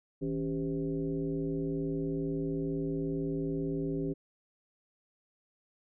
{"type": "tone with frequency modulation", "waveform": "sine", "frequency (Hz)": 277.2, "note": "C#4", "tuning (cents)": 0, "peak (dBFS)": -30, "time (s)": [0.21, 4.14], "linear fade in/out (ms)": 20, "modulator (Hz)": 118, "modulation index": 1.3, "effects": []}